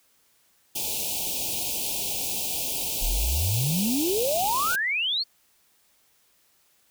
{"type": "band-stop noise", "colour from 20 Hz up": "white", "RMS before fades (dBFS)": -29, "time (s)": [0.75, 4.76], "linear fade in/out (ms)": 10, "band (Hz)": [920, 2400], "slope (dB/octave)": 96}
{"type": "exponential sweep", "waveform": "sine", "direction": "up", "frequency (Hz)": [34.12, 4507], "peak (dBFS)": -23, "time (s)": [3.01, 5.24], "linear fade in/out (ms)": 20}
{"effects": ["white hiss -64 dBFS RMS until 6.9 s"]}